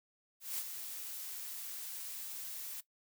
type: noise with ADSR envelope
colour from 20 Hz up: blue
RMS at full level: -37 dBFS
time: 0.4-2.81 s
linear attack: 180 ms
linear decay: 46 ms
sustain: -7 dB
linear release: 12 ms
effects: noise-tail reverb RT60 0.1 s tail -17 dB re dry